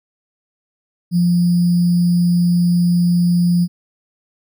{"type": "tone with sample-and-hold", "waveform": "sine", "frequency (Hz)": 174.61, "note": "F3", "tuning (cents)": 0, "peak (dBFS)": -11, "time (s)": [1.11, 3.68], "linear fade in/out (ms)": 50, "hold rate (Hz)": 4900, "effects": []}